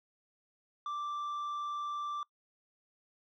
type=tone with tanh clipping; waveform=sine; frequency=1174.7 Hz; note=D6; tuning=in tune; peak=-36 dBFS; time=0.86-2.23 s; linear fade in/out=2 ms; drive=5 dB; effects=noise-tail reverb RT60 0.1 s tail -22 dB re dry